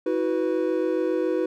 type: chord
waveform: triangle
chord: E suspended second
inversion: none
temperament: equal with one note detuned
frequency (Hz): 322.8 / 370 / 493.9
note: E4 / F#4 / B4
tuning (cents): -36 / 0 / 0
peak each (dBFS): -24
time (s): 0.06-1.46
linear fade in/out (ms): 5
effects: none